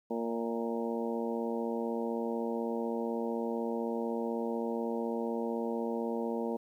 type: harmonic tone with a mistuned harmonic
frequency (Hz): 115.9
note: A#2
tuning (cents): -10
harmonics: 2 / 3 / 4 / 5 / 6 / 7 / 8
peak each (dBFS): -35 / -39 / -36 / -41 / -46 / -45 / -44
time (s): 0.1-6.57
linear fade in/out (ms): 10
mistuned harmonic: 6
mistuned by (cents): -34
effects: 11-bit